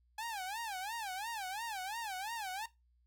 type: tone with vibrato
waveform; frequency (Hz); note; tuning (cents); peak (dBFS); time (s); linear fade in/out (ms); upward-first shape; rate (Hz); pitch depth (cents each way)
sawtooth; 830.6; G#5; 0; -35; 0.18-2.66; 5; sine; 2.9; 210
effects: noise-tail reverb RT60 0.2 s tail -17 dB re dry + added 60 Hz sine -68 dBFS peak until 3.06 s